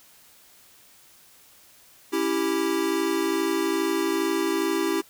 square chord, C# diminished, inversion none, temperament equal, 277.2 / 329.6 / 392 Hz, C#4 / E4 / G4, 0 / 0 / 0 cents, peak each -32 / -26 / -27 dBFS, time 2.12-5.02 s, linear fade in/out 20 ms, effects white hiss -54 dBFS RMS until 5.09 s

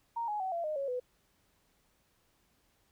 sine tone with pitch steps, 930 / 838.2 / 755.4 / 680.8 / 613.6 / 553 / 498.4 Hz, A#5 / G#5 / F#5 / F5 / D#5 / C#5 / B4, -4 / +16 / +36 / -44 / -24 / -4 / +16 cents, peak -32 dBFS, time 0.16-1 s, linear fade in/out 10 ms, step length 120 ms, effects pink hiss -72 dBFS RMS until 2.91 s

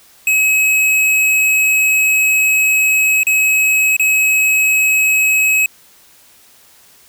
square tone with dropouts, 2559 Hz, D#7, 48 cents sharp, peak -11 dBFS, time 0.27-5.66 s, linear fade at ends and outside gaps 2 ms, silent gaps 3.233-3.268 / 3.966-3.996 s, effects white hiss -47 dBFS RMS until 7.08 s

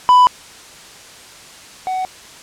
triangle tone pair in turn, 995 / 747.6 Hz, B5 / F#5, +13 / +18 cents, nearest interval perfect fourth, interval 495 cents, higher first, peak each -4 / -16 dBFS, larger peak first, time 0.09-0.27 / 1.87-2.05 s, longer neither, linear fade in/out 0 ms, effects white hiss -39 dBFS RMS until 2.42 s + low-pass 8000 Hz 12 dB/octave

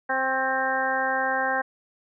harmonic tone with a mistuned harmonic, 263 Hz, C4, 9 cents sharp, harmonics 1 / 2 / 3 / 4 / 5 / 6 / 7, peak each -37 / -30 / -27 / -31 / -37 / -27 / -31 dBFS, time 0.09-1.62 s, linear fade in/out 10 ms, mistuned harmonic 4, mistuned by +20 cents, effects none

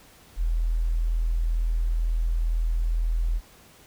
sine tone, 41.06 Hz, E1, 6 cents flat, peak -21 dBFS, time 0.36-3.41 s, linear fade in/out 50 ms, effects pink hiss -53 dBFS RMS until 3.86 s

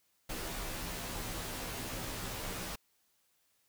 pink noise with comb filter, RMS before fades -40 dBFS, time 0.29-2.76 s, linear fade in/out 10 ms, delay 14 ms, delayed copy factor -0.95, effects white hiss -74 dBFS RMS until 3.68 s

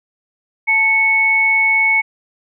sine tone pair together, 880 / 2209 Hz, A5 / C#7, 0 / -7 cents, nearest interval octave + major third, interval 1593 cents, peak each -22 / -11 dBFS, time 0.67-2.02 s, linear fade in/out 20 ms, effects none

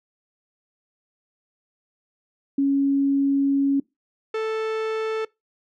sine / 45% pulse tone pair in turn, 277.1 / 440.3 Hz, C#4 / A4, -1 / +1 cents, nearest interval minor sixth, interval 802 cents, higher second, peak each -17 / -23 dBFS, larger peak first, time 2.58-3.8 / 4.34-5.25 s, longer first, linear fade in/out 5 ms, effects noise-tail reverb RT60 0.2 s tail -23 dB re dry + low-pass 3000 Hz 12 dB/octave

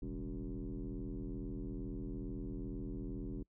sine tone with frequency modulation, 116.54 Hz, A#2, in tune, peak -38 dBFS, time 0.02-3.43 s, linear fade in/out 5 ms, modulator 82.3 Hz, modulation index 2.9, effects noise-tail reverb RT60 0.1 s tail -26 dB re dry + tanh soft clip ceiling -34 dBFS

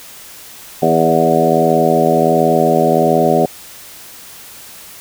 harmonic tone with a mistuned harmonic, 81.4 Hz, E2, 21 cents flat, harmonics 2 / 3 / 4 / 5 / 6 / 7 / 8 / 9, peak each -19 / -18 / -21 / -16 / -20 / -17 / -18 / -16 dBFS, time 0.82-3.46 s, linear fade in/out 5 ms, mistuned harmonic 7, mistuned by +17 cents, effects white hiss -36 dBFS RMS until 5 s

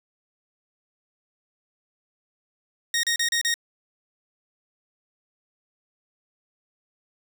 15% pulse tone bursts, 1864.7 Hz, A#6, in tune, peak -15 dBFS, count 5, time 2.94-3.541 s, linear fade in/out 2 ms, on 93 ms, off 34 ms, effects none

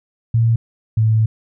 sine tone pair in turn, 114.8 / 110.27 Hz, A#2 / A2, -26 / +4 cents, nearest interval minor second, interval 70 cents, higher first, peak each -11 dBFS, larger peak neither, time 0.34-0.56 / 0.97-1.26 s, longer second, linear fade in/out 5 ms, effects none

